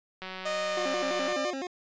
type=click train; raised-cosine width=0.3 ms; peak=-23 dBFS; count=208; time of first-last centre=0.22-1.327 s; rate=187 Hz
type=tone with pitch glide; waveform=sawtooth; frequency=615 to 599.2 Hz; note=D#5 to D5; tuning=-20 to +35 cents; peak=-25 dBFS; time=0.45-1.51 s; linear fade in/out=10 ms; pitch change=-45 cents; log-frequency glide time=0.62-1 s
type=tone with vibrato; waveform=25% pulse; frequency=311.1 Hz; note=D#4; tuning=in tune; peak=-29 dBFS; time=0.77-1.67 s; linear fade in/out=2 ms; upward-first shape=square; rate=5.9 Hz; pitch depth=250 cents each way
effects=resampled to 16000 Hz